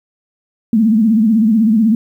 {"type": "tone with vibrato", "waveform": "sine", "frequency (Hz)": 220, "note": "A3", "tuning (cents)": 0, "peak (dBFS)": -8, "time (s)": [0.73, 1.95], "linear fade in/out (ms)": 2, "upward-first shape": "sine", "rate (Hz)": 16, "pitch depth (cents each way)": 110, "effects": ["8-bit"]}